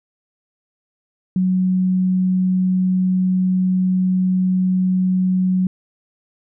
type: tone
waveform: sine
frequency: 185 Hz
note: F#3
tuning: in tune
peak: -14 dBFS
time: 1.36-5.67 s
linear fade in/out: 2 ms
effects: none